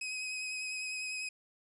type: tone with vibrato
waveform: sawtooth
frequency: 2528 Hz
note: D#7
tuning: 27 cents sharp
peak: -33 dBFS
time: 0.01-1.29 s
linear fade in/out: 5 ms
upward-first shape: triangle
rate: 10 Hz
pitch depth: 22 cents each way
effects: resampled to 24000 Hz + 11-bit